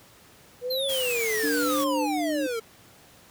sine tone with vibrato, 485.8 Hz, B4, 29 cents flat, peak -27 dBFS, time 0.61-2.08 s, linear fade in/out 50 ms, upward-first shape triangle, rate 1 Hz, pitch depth 220 cents each way
square exponential sweep, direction down, 4233 to 440 Hz, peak -28 dBFS, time 0.7-2.6 s, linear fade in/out 10 ms
white noise, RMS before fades -34 dBFS, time 0.88-1.85 s, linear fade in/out 20 ms
sine tone with pitch glide, 293.7 to 301.6 Hz, D4 to D4, 0 to +46 cents, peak -26 dBFS, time 1.43-2.47 s, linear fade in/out 10 ms, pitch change +46 cents, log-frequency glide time 1.91-2.15 s
effects pink hiss -53 dBFS RMS until 3.3 s + high-pass 80 Hz 12 dB/octave

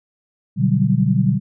sine chord, G major seventh, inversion first, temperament equal, 123.47 / 146.83 / 185 / 196 Hz, B2 / D3 / F#3 / G3, 0 / 0 / 0 / 0 cents, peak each -19 dBFS, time 0.56-1.4 s, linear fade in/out 50 ms, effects none

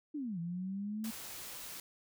sine linear two-way sweep, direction down then up, 311.3 to 165.6 to 225.3 Hz, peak -36 dBFS, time 0.14-1.11 s, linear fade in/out 10 ms, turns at 0.39 s
white noise, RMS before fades -46 dBFS, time 1.04-1.8 s, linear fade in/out 2 ms
effects none

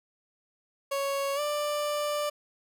30% pulse tone with pitch glide, 554.4 to 590.8 Hz, C#5 to D5, 0 to +10 cents, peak -25 dBFS, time 0.91-2.3 s, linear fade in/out 10 ms, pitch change +110 cents, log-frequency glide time 1.35-1.4 s, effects none

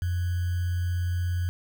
sine tone with sample-and-hold, 88.3 Hz, F2, 20 cents sharp, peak -24 dBFS, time 0.02-1.49 s, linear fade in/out 0 ms, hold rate 1575 Hz, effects none

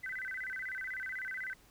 sine tone with vibrato, 1760 Hz, A6, in tune, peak -37 dBFS, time 0.03-1.54 s, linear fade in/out 10 ms, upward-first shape square, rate 16 Hz, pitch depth 230 cents each way, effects added 50 Hz sine -70 dBFS peak until 1.7 s + pink hiss -63 dBFS RMS until 1.7 s

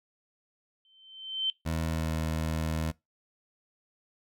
sine tone with exponential growth, 3095 Hz, G7, 23 cents flat, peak -23 dBFS, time 0.85-1.5 s, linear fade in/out 1 ms, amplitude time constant 140 ms
20% pulse tone with pitch glide, 80.9 to 79.69 Hz, E2 to D#2, -32 to +42 cents, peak -24 dBFS, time 1.65-2.92 s, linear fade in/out 20 ms, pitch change -26 cents, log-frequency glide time 1.88-2.14 s
effects noise-tail reverb RT60 0.2 s tail -22 dB re dry

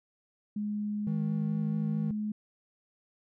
sine tone with pitch glide, 208.7 to 211.9 Hz, G#3 to G#3, +9 to +35 cents, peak -30 dBFS, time 0.56-2.32 s, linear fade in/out 5 ms, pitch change +26 cents, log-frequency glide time 1.41-1.78 s
triangle tone with vibrato, 158.2 Hz, D#3, 29 cents sharp, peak -29 dBFS, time 1.07-2.11 s, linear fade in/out 2 ms, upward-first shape sine, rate 4.6 Hz, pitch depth 19 cents each way
effects none

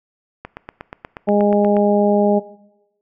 click train, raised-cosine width 0.5 ms, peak -15 dBFS, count 12, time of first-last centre 0.45-1.767 s, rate 8.35 Hz
harmonic tone, 205.3 Hz, G#3, 20 cents flat, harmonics 1 / 2 / 3 / 4, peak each -16 / -18 / -17 / -22 dBFS, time 1.27-2.4 s, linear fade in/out 20 ms
effects noise-tail reverb RT60 1.0 s tail -20 dB re dry

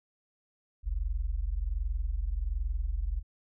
sine tone pair together, 42.71 / 64 Hz, F1 / C2, -38 / -38 cents, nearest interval perfect fifth, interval 700 cents, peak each -30 / -33 dBFS, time 0.83-3.23 s, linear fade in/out 50 ms, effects none

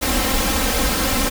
pink noise with comb filter, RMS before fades -19 dBFS, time 0.01-1.3 s, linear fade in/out 20 ms, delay 3.8 ms, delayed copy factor +0.8, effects none

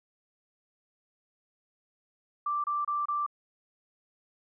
sine tone bursts, 1174.7 Hz, D6, in tune, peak -27 dBFS, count 4, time 2.46-3.264 s, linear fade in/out 5 ms, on 180 ms, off 28 ms, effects none

